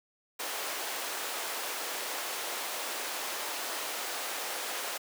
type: high-pass noise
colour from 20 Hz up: pink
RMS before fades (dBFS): -36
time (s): 0.39-4.98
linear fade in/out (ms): 10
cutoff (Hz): 500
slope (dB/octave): 12
effects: high-pass 300 Hz 12 dB/octave